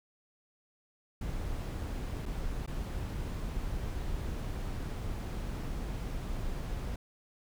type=noise with dropouts; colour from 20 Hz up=brown; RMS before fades=-36 dBFS; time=1.21-6.96 s; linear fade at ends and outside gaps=5 ms; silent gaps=2.257-2.26 / 2.663-2.675 s; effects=none